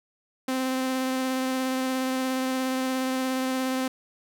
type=tone with vibrato; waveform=sawtooth; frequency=260 Hz; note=C4; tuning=11 cents flat; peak=-21 dBFS; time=0.48-3.88 s; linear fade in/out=5 ms; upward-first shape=sine; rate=17 Hz; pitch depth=12 cents each way; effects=none